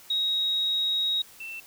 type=tone pair in turn; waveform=sine; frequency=3788 / 2679 Hz; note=A#7 / E7; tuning=+27 / +27 cents; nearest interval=tritone; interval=600 cents; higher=first; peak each=-23 / -35 dBFS; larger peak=first; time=0.1-1.22 / 1.4-1.6 s; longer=first; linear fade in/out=5 ms; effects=white hiss -51 dBFS RMS until 1.66 s